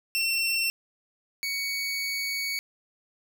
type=tone pair in turn; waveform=25% pulse; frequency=2706 / 2237 Hz; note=E7 / C#7; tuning=+45 / +15 cents; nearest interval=minor third; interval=330 cents; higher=first; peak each=-20 / -24 dBFS; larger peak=first; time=0.15-0.7 / 1.43-2.59 s; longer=second; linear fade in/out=0 ms; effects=none